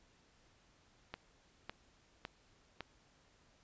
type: click train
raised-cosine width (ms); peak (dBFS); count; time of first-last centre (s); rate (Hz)
0.3; -26; 4; 1.14-2.807; 1.8
effects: pink hiss -69 dBFS RMS until 3.63 s + resampled to 16000 Hz